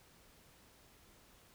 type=silence; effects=pink hiss -64 dBFS RMS until 1.54 s